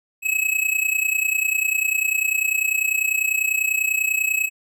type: tone with amplitude modulation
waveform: square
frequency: 2570 Hz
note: E7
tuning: 45 cents flat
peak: -16 dBFS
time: 0.22-4.5 s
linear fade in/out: 50 ms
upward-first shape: sine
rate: 30.1 Hz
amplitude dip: 80%
effects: none